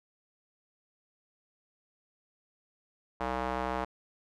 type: tone with band-pass filter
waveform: square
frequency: 63.5 Hz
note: B1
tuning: 49 cents sharp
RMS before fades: -33 dBFS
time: 3.2-3.85 s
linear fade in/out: 10 ms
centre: 900 Hz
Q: 1.4
effects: none